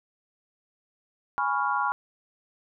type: chord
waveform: sine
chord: C# dominant seventh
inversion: second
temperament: equal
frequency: 830.6 / 987.8 / 1108.7 / 1396.9 Hz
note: G#5 / B5 / C#6 / E#6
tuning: 0 / 0 / 0 / 0 cents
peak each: -29 dBFS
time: 1.38-1.92 s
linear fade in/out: 0 ms
effects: none